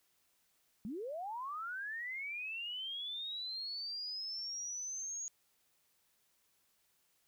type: linear sweep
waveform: sine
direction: up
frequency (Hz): 188.3 to 6700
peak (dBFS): -39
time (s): 0.85-5.28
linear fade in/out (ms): 0
effects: white hiss -75 dBFS RMS until 7.27 s